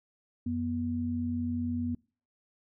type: tone pair together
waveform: sine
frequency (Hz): 90.4 / 242.7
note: F#2 / B3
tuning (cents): -40 / -30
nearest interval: octave + perfect fourth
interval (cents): 1710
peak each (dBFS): -35 / -30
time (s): 0.46-1.95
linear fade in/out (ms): 5
effects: noise-tail reverb RT60 0.4 s tail -25 dB re dry